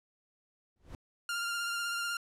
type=noise with exponential growth; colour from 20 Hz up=brown; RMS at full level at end=-40 dBFS; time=0.76-0.95 s; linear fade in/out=1 ms; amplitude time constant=41 ms
type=tone with vibrato; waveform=sawtooth; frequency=1396.9 Hz; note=F6; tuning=in tune; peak=-29 dBFS; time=1.29-2.17 s; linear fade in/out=2 ms; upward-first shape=triangle; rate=16 Hz; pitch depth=24 cents each way
effects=low-pass 12000 Hz 12 dB/octave